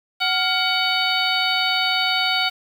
harmonic tone with a mistuned harmonic, 749 Hz, F#5, 21 cents sharp, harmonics 1 / 2 / 3 / 4 / 5 / 6, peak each -25 / -25 / -25 / -25 / -25 / -25 dBFS, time 0.2-2.5 s, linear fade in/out 20 ms, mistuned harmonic 2, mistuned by -110 cents, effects 7-bit

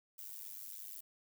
violet noise with amplitude modulation, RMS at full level -44 dBFS, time 0.18-1.01 s, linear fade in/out 10 ms, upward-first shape sine, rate 100 Hz, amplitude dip 100%, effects none

